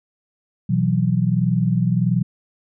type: chord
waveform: sine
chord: B suspended fourth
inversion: none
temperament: equal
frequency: 123.47 / 164.81 / 185 Hz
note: B2 / E3 / F#3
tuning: 0 / 0 / 0 cents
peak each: -20 dBFS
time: 0.69-2.23 s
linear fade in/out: 10 ms
effects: none